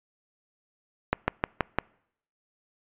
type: slowing click train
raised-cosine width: 0.5 ms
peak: -7 dBFS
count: 5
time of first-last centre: 1.13-1.786 s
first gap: 150 ms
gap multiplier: 1.06
effects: noise-tail reverb RT60 0.7 s tail -26 dB re dry + resampled to 8000 Hz